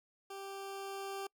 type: tone with level ramp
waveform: 20% pulse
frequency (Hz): 392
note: G4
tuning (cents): 0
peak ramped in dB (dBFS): -39 to -34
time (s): 0.3-1.27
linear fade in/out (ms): 5
effects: noise-tail reverb RT60 0.1 s tail -26 dB re dry